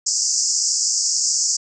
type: band-pass noise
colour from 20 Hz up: white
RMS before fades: -20 dBFS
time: 0.06-1.57 s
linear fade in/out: 10 ms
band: 4900 to 7600 Hz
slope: 96 dB/octave
effects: none